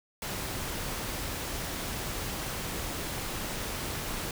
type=noise; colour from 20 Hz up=pink; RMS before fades=-35 dBFS; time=0.22-4.31 s; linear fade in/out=2 ms; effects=none